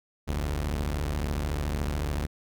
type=tone pair together; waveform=sawtooth; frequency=43.66 / 73.42 Hz; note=F1 / D2; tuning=0 / 0 cents; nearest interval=major sixth; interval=900 cents; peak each=-28 / -25 dBFS; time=0.27-2.27 s; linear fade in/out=20 ms; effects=none